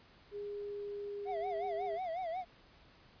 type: tone with pitch glide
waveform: sine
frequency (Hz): 410 to 404.4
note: G#4 to G#4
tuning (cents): -22 to -46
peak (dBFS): -39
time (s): 0.31-1.99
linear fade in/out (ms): 50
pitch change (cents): -24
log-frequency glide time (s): 0.43-1.76
type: tone with vibrato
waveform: triangle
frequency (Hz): 698.5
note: F5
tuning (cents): 0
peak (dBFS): -34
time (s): 1.25-2.45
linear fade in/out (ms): 50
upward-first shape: sine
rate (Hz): 5.5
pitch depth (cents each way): 140
effects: pink hiss -62 dBFS RMS until 3.2 s + resampled to 11025 Hz